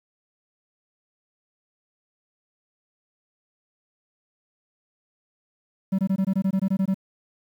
triangle tone bursts, 192.1 Hz, G3, 35 cents flat, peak -17 dBFS, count 12, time 5.92-6.944 s, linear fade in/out 10 ms, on 67 ms, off 20 ms, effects 9-bit

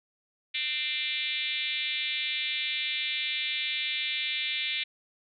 sine tone with frequency modulation, 2921 Hz, F#7, 23 cents flat, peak -28 dBFS, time 0.54-4.84 s, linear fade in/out 10 ms, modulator 278 Hz, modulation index 3.2, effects none

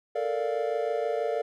triangle chord, Bb major seventh, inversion third, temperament equal, 440 / 466.2 / 587.3 / 698.5 Hz, A4 / Bb4 / D5 / F5, 0 / 0 / 0 / 0 cents, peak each -30 / -29 / -29 / -31 dBFS, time 0.15-1.42 s, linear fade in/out 10 ms, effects none

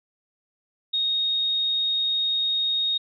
sine tone, 3729 Hz, A#7, in tune, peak -21 dBFS, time 0.93-2.98 s, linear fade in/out 10 ms, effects none

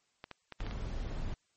clicks, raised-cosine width 0.3 ms, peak -27 dBFS, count 6, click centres 0.241 / 0.313 / 0.523 / 0.605 / 0.666 / 0.711 s
brown noise, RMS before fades -37 dBFS, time 0.6-1.34 s, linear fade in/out 2 ms
effects white hiss -75 dBFS RMS until 1.56 s + MP3 32 kbps

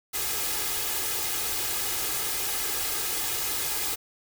white noise with comb filter, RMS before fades -29 dBFS, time 0.13-3.96 s, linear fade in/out 20 ms, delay 2.4 ms, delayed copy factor +0.65, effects none

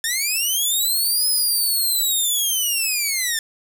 10% pulse linear two-way sweep, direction up then down, 1760 to 5110 to 1760 Hz, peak -11 dBFS, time 0.04-3.39 s, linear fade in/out 2 ms, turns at 1.28 s, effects 7-bit

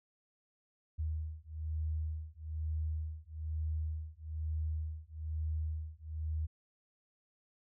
sine beating tone pair, 77.78 / 78.88 Hz, D#2 / D#2, 0 / +24 cents, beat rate 1.1 Hz, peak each -38 / -38 dBFS, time 0.98-6.47 s, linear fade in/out 20 ms, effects none

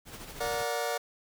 pink noise with tremolo, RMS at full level -42 dBFS, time 0.05-0.66 s, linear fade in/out 50 ms, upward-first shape sine, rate 13 Hz, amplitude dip 50%
sawtooth chord, Bb augmented, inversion none, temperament just, 466.2 / 582.7 / 728.4 Hz, Bb4 / D5 / F#5, 0 / -14 / -27 cents, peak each -30 dBFS, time 0.4-0.98 s, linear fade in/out 10 ms
effects none

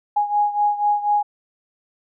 sine beating tone pair, 827 / 831.1 Hz, G#5 / G#5, -8 / +1 cents, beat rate 4.1 Hz, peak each -18 / -22 dBFS, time 0.16-1.23 s, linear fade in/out 10 ms, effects none

